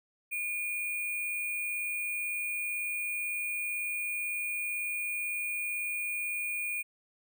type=tone with sample-and-hold; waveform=sine; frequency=2436 Hz; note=D#7; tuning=37 cents flat; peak=-31 dBFS; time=0.31-6.83 s; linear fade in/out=20 ms; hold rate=11025 Hz; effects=none